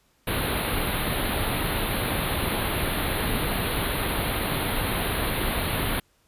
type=band-stop noise; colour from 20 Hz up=pink; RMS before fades=-26 dBFS; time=0.27-6 s; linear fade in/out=5 ms; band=4200 to 9600 Hz; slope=96 dB/octave; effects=pink hiss -65 dBFS RMS until 6.27 s + resampled to 32000 Hz